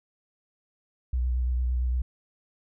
sine tone with vibrato, 62 Hz, B1, 7 cents sharp, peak -23 dBFS, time 1.13-2.02 s, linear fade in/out 5 ms, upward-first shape sine, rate 8.8 Hz, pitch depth 31 cents each way, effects none

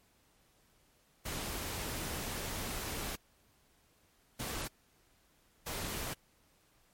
pink noise bursts at uneven times, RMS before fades -39 dBFS, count 3, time 1.25-3.16 / 4.39-4.68 / 5.66-6.14 s, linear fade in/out 10 ms, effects pink hiss -69 dBFS RMS until 6.93 s + MP3 64 kbps

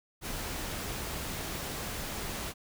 pink noise, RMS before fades -37 dBFS, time 0.21-2.54 s, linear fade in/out 50 ms, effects none

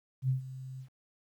sine tone with ADSR envelope, 130.81 Hz, C3, in tune, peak -24 dBFS, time 0.22-0.89 s, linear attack 70 ms, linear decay 120 ms, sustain -16 dB, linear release 91 ms, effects 11-bit

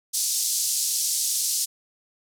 pink band-pass noise, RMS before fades -25 dBFS, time 0.13-1.66 s, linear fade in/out 20 ms, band 5000 to 12000 Hz, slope 24 dB/octave, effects none

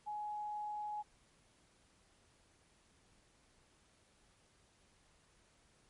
sine tone, 839 Hz, G#5, 17 cents sharp, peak -39 dBFS, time 0.06-1.03 s, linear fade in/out 20 ms, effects pink hiss -70 dBFS RMS until 5.89 s + MP3 48 kbps

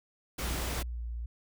pink noise, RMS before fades -36 dBFS, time 0.38-0.83 s, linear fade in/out 10 ms
sine tone with pitch glide, 60.2 to 58.25 Hz, B1 to A#1, -44 to -1 cents, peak -34 dBFS, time 0.42-1.26 s, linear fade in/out 5 ms, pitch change -57 cents, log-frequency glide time 0.85-1.02 s
effects none

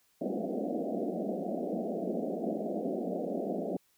pink band-pass noise, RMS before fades -34 dBFS, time 0.21-3.77 s, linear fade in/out 5 ms, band 180 to 720 Hz, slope 96 dB/octave, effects white hiss -70 dBFS RMS until 3.97 s

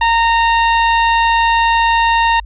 sawtooth tone, 922 Hz, A#5, 19 cents flat, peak -6 dBFS, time 0.01-2.4 s, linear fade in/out 5 ms, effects added 50 Hz sine -28 dBFS peak until 2.45 s + resampled to 8000 Hz

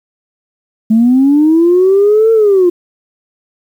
sine linear two-way sweep, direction up then down, 215.2 to 454.5 to 343.9 Hz, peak -4 dBFS, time 0.9-2.7 s, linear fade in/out 10 ms, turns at 2.32 s, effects tanh soft clip ceiling -1 dBFS + 7-bit

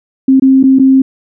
sine tone with dropouts, 265.7 Hz, C4, 27 cents sharp, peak -3 dBFS, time 0.28-1.02 s, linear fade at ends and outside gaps 5 ms, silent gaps 0.398-0.421 / 0.63-0.637 / 0.788-0.795 s, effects none

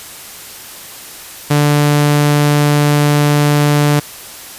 sawtooth tone, 146.83 Hz, D3, in tune, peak -5 dBFS, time 1.5-4 s, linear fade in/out 10 ms, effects white hiss -32 dBFS RMS until 4.58 s + resampled to 32000 Hz

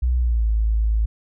sine tone with pitch glide, 61.74 to 54.37 Hz, B1 to A1, 0 to -20 cents, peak -16 dBFS, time 0.02-1.06 s, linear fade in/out 10 ms, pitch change -220 cents, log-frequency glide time 0.18-0.47 s, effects none

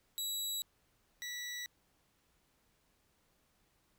20% pulse tone pair in turn, 3900 / 1950 Hz, B7 / B6, -23 / -23 cents, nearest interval octave, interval 1200 cents, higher first, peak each -30 / -35 dBFS, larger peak first, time 0.18-0.62 / 1.22-1.66 s, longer neither, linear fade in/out 0 ms, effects pink hiss -74 dBFS RMS until 3.98 s

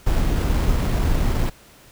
brown noise with sample-and-hold, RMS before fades -19 dBFS, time 0.06-1.5 s, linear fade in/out 10 ms, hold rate 6300 Hz, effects pink hiss -49 dBFS RMS until 1.91 s

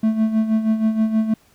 triangle tone with tremolo, 219.9 Hz, A3, 1 cent flat, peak -11 dBFS, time 0.03-1.34 s, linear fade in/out 5 ms, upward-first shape sine, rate 6.3 Hz, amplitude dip 65%, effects pink hiss -56 dBFS RMS until 1.54 s

